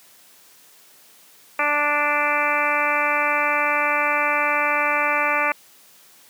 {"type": "harmonic tone", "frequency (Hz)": 293.7, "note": "D4", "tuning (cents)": 0, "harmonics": [1, 2, 3, 4, 5, 6, 7, 8, 9], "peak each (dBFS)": [-35, -27, -26, -24, -27, -28, -27, -24, -31], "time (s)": [1.59, 5.52], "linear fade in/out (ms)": 2, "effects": ["white hiss -51 dBFS RMS until 6.29 s", "high-pass 150 Hz 12 dB/octave"]}